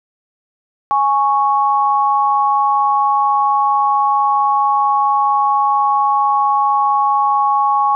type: tone pair together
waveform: sine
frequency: 830.6 / 1106.2 Hz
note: G#5 / C#6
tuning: 0 / -4 cents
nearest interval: perfect fourth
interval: 496 cents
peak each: -14 dBFS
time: 0.91-7.95 s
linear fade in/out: 0 ms
effects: none